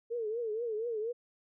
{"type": "tone with vibrato", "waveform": "sine", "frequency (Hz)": 450.9, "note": "A4", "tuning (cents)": 42, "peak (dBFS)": -32, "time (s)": [0.1, 1.13], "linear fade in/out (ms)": 20, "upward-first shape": "triangle", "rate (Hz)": 4.2, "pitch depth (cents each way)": 140, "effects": []}